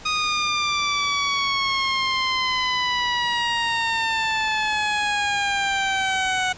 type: exponential sweep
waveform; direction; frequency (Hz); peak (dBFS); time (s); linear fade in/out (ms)
15% pulse; down; 1247 to 738; -14; 0.05-6.53; 10
effects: pink hiss -42 dBFS RMS until 6.57 s + resampled to 16000 Hz